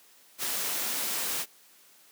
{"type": "noise", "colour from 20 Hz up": "white", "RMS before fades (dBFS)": -31, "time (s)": [0.38, 1.46], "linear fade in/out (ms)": 50, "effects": ["white hiss -58 dBFS RMS until 2.11 s", "high-pass 200 Hz 12 dB/octave"]}